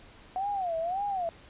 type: tone with vibrato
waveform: sine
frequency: 729 Hz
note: F#5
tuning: 26 cents flat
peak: -28 dBFS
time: 0.36-1.29 s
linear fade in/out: 0 ms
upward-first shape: sine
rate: 1.8 Hz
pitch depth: 200 cents each way
effects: pink hiss -53 dBFS RMS until 1.49 s + resampled to 8000 Hz